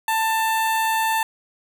sawtooth tone with notch filter, 889 Hz, A5, 18 cents sharp, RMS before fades -21 dBFS, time 0.08-1.23 s, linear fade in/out 2 ms, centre 5300 Hz, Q 1.8, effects none

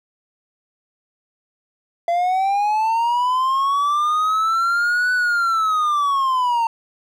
triangle linear two-way sweep, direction up then down, 678 to 1495 to 905 Hz, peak -14 dBFS, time 2.08-6.67 s, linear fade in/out 2 ms, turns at 5.13 s, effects none

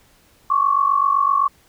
sine tone pair together, 1093.2 / 1141 Hz, C#6 / C#6, -24 / +50 cents, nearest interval minor second, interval 74 cents, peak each -17 dBFS, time 0.5-1.48 s, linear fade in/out 5 ms, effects pink hiss -55 dBFS RMS until 1.68 s

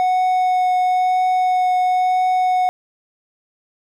triangle tone with vibrato, 736 Hz, F#5, 9 cents flat, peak -12 dBFS, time 0-2.69 s, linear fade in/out 0 ms, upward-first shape triangle, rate 0.99 Hz, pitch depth 9 cents each way, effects none

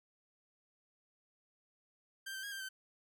sawtooth tone with pitch steps, 1578 / 1553 / 1636 / 1578 / 1541 Hz, G6 / G6 / G#6 / G6 / G6, +11 / -17 / -26 / +11 / -30 cents, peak -38 dBFS, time 2.26-2.69 s, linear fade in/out 10 ms, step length 86 ms, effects none

